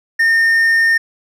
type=tone; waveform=triangle; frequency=1823 Hz; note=A#6; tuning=39 cents flat; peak=-8 dBFS; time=0.19-0.98 s; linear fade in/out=10 ms; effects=none